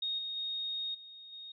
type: tone with level steps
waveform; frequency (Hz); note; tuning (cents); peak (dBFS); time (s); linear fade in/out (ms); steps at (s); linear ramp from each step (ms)
sine; 3723; A#7; -3; -32 / -36 / -34 / -48 / -44; 0.02-1.52; 5; 0.18 / 0.36 / 0.94 / 1.32; 10
effects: none